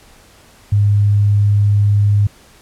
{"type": "tone", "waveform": "sine", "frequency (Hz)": 102.5, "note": "G#2", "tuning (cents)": -22, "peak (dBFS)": -9, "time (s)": [0.72, 2.27], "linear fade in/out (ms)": 5, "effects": ["pink hiss -46 dBFS RMS until 2.61 s", "low-pass 12000 Hz 12 dB/octave"]}